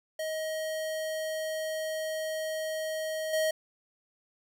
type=tone with level steps; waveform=square; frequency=630 Hz; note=D#5; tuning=21 cents sharp; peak=-32 / -26 dBFS; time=0.19-3.51 s; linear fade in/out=5 ms; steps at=3.33 s; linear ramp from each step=5 ms; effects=none